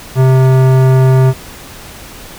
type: tone with tanh clipping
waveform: sine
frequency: 130.81 Hz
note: C3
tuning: in tune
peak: -7 dBFS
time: 0.15-1.34 s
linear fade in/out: 50 ms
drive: 18 dB
effects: pink hiss -32 dBFS RMS until 2.38 s